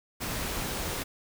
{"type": "noise", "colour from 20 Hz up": "pink", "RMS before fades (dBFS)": -33, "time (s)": [0.2, 1.04], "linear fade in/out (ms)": 20, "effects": []}